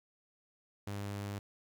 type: tone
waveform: sawtooth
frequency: 101.1 Hz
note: G#2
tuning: 46 cents flat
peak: -34 dBFS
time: 0.87-1.39 s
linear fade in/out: 5 ms
effects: 12-bit